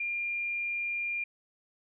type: tone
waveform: sine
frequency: 2400 Hz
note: D7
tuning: 37 cents sharp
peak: -30 dBFS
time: 0-1.24 s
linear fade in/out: 5 ms
effects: none